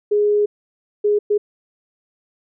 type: tone bursts at uneven times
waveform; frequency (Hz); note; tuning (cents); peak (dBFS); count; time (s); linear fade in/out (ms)
sine; 415.3; G#4; 0; -13; 3; 0.11-0.46 / 1.04-1.19 / 1.3-1.38; 10
effects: none